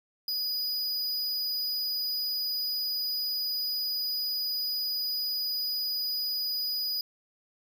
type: tone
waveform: square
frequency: 4939 Hz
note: D#8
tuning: 14 cents flat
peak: -29 dBFS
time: 0.28-7.01 s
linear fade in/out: 2 ms
effects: none